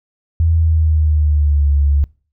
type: tone with pitch glide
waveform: sine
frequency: 81.9 to 71.3 Hz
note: E2 to C#2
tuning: -11 to +49 cents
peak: -10 dBFS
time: 0.4-2.04 s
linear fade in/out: 0 ms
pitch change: -240 cents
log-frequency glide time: 0.55-1.7 s
effects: noise-tail reverb RT60 0.4 s tail -24 dB re dry